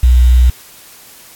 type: tone with quantisation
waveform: sine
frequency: 61.74 Hz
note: B1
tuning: in tune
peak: -4 dBFS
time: 0.03-0.5 s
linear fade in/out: 5 ms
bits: 5
effects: white hiss -39 dBFS RMS until 1.35 s + AAC 64 kbps